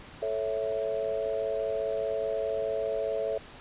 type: chord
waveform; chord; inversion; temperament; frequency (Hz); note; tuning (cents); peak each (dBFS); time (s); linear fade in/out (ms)
sine; A major; none; equal; 440 / 554.4 / 659.3; A4 / C#5 / E5; 0 / 0 / 0; -32; 0.22-3.38; 5
effects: pink hiss -48 dBFS RMS until 3.6 s + resampled to 8000 Hz